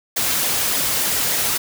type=noise with flanger; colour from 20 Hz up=white; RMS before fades=-20 dBFS; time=0.16-1.58 s; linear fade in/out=10 ms; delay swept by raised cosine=0.68 to 5.68 ms; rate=3.4 Hz; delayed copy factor=-0.5; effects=none